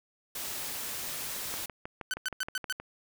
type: noise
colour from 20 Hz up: white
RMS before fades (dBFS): -37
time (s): 0.35-1.66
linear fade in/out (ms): 5
type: click train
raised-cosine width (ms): 0.5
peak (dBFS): -23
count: 9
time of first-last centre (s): 1.54-2.8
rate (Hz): 6.35
type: tone bursts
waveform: sawtooth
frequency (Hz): 1517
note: F#6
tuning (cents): +43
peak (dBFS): -26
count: 5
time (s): 2.11-2.725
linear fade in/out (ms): 0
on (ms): 27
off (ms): 120
effects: none